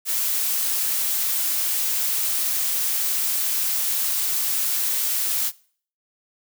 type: noise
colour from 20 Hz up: blue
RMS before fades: -23 dBFS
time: 0.05-5.52 s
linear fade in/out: 50 ms
effects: noise-tail reverb RT60 0.5 s tail -22 dB re dry